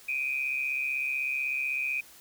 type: tone pair together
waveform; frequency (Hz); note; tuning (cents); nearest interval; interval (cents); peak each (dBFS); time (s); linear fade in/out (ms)
sine; 2353 / 2489; D7 / D#7; +3 / 0; minor second; 97; -33 / -29; 0.08-2.01; 10
effects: white hiss -53 dBFS RMS until 2.2 s